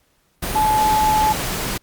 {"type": "tone in noise", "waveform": "sine", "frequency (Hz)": 861, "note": "A5", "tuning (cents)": -38, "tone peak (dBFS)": -14, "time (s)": [0.55, 1.33], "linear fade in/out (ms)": 10, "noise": "pink", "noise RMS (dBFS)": -24, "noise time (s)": [0.42, 1.78], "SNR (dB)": 7, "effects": ["pink hiss -62 dBFS RMS until 1.82 s", "Opus 48 kbps"]}